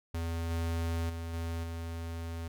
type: tone with level steps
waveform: square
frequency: 83.2 Hz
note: E2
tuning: 17 cents sharp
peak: -33 / -31 / -37 / -34 / -37 dBFS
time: 0.14-2.48 s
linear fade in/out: 5 ms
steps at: 0.5 / 1.09 / 1.33 / 1.63 s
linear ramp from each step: 10 ms
effects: none